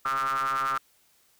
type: ring-modulated tone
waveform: square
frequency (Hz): 67.1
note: C2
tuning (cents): +44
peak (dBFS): -23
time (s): 0.05-0.78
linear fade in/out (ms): 5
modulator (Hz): 1280
effects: white hiss -64 dBFS RMS until 1.39 s